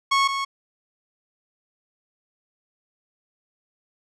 sawtooth tone pair in turn, 1100 / 1100 Hz, C#6 / C#6, -14 / -14 cents, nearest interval unison, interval 0 cents, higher neither, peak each -13 / -20 dBFS, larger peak first, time 0.11-0.28 / 0.28-0.45 s, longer neither, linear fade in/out 10 ms, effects low-pass 6000 Hz 12 dB/octave

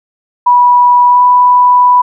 sine tone with pitch glide, 978 to 988.2 Hz, B5 to B5, -17 to +1 cents, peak -3 dBFS, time 0.46-2.02 s, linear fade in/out 10 ms, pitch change +18 cents, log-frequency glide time 1.07-1.22 s, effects none

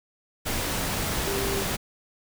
sine tone in noise, 394.1 Hz, G4, 9 cents sharp, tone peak -29 dBFS, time 1.26-1.64 s, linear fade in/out 20 ms, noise pink, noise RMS -28 dBFS, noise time 0.45-1.77 s, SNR -4 dB, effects none

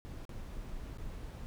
brown noise with dropouts, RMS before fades -43 dBFS, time 0.05-1.46 s, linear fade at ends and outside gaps 0 ms, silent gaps 0.252-0.293 / 0.974-0.983 s, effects none

